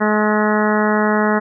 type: harmonic tone with a mistuned harmonic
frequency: 212.4 Hz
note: G#3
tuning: 39 cents sharp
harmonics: 1 / 2 / 3 / 4 / 5 / 6 / 7 / 8 / 9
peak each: -17 / -20 / -22 / -23 / -24 / -25 / -25 / -26 / -27 dBFS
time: 0-1.4 s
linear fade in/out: 20 ms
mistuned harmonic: 7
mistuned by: -24 cents
effects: none